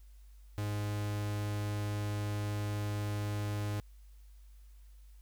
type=tone; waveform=45% pulse; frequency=103.83 Hz; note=G#2; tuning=in tune; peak=-33 dBFS; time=0.58-3.8 s; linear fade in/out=0 ms; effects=added 50 Hz sine -52 dBFS peak until 5.21 s + white hiss -71 dBFS RMS until 5.21 s